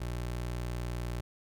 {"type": "tone with pitch glide", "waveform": "25% pulse", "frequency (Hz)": [60.2, 59.82], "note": ["B1", "A#1"], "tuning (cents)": [-44, 45], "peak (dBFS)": -30, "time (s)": [0, 1.21], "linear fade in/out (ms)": 10, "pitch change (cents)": -11, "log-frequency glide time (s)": [0.47, 0.94], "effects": []}